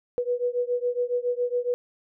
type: beating tone pair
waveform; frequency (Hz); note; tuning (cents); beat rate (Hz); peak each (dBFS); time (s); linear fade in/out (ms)
sine; 486 / 493.2; B4 / B4; -28 / -2; 7.2; -26 / -27; 0.18-1.74; 0
effects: none